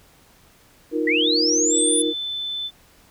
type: chord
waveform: sine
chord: Eb suspended second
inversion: none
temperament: equal with one note detuned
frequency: 311.1 / 349.2 / 469.7 Hz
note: Eb4 / F4 / Bb4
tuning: 0 / 0 / +13 cents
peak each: -23 / -26 / -24 dBFS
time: 0.91-2.14 s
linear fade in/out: 50 ms
type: linear sweep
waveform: sine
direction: up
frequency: 1870 to 10000 Hz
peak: -18 dBFS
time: 1.07-2.02 s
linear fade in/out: 5 ms
type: tone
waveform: sine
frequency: 3520 Hz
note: A7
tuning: in tune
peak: -25 dBFS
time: 1.7-2.71 s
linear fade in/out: 50 ms
effects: pink hiss -54 dBFS RMS until 3.1 s